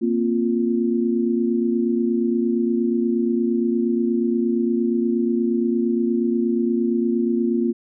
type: chord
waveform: sine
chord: Bb suspended second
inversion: none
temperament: equal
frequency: 233.1 / 261.6 / 349.2 Hz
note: Bb3 / C4 / F4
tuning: 0 / 0 / 0 cents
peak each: -20 / -25 / -22 dBFS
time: 0.01-7.73 s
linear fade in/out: 20 ms
effects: none